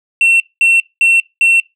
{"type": "tone bursts", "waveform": "sine", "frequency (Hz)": 2710, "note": "E7", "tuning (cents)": 47, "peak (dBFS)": -4, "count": 4, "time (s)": [0.21, 1.6], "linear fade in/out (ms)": 2, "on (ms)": 190, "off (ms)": 210, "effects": ["noise-tail reverb RT60 0.2 s tail -23 dB re dry", "tanh soft clip ceiling -6 dBFS"]}